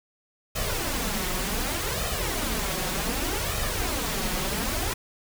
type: noise with flanger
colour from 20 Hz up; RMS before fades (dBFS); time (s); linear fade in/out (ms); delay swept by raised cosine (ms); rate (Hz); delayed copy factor
pink; -28; 0.55-4.94; 10; 1.6 to 5.5; 0.66; +0.7
effects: none